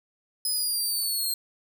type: linear sweep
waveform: 15% pulse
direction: down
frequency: 5070 to 4192 Hz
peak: -19 dBFS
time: 0.45-1.34 s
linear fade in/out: 2 ms
effects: none